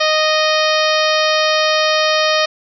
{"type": "harmonic tone", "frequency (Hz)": 620, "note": "D#5", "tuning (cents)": -6, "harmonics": [1, 2, 3, 4, 5, 6, 7, 8, 9], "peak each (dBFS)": [-16, -19, -21, -22, -23, -24, -24, -25, -26], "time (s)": [0, 2.46], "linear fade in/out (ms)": 10, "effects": []}